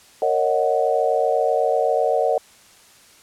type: chord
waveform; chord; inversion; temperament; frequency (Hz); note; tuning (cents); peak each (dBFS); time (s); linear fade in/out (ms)
sine; D# minor seventh; second; equal with one note detuned; 461.9 / 554.4 / 622.3 / 740; A#4 / C#5 / D#5 / F#5; -16 / 0 / 0 / 0; -22; 0.22-2.38; 2
effects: white hiss -50 dBFS RMS until 3.22 s + low-pass 10000 Hz 12 dB/octave